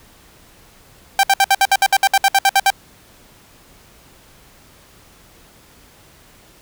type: tone bursts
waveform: sawtooth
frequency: 784 Hz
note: G5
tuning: in tune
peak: -6 dBFS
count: 15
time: 1.19-2.703 s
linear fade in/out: 2 ms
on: 43 ms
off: 62 ms
effects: pink hiss -48 dBFS RMS until 6.61 s